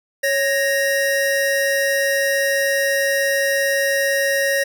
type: tone pair together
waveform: square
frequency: 553.5 / 1864.7 Hz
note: C#5 / A#6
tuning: -3 / 0 cents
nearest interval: octave + major sixth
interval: 2103 cents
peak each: -20 dBFS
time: 0.23-4.64 s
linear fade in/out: 10 ms
effects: none